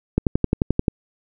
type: click train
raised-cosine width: 3 ms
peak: -4 dBFS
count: 9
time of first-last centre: 0.18-0.882 s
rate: 11.4 Hz
effects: none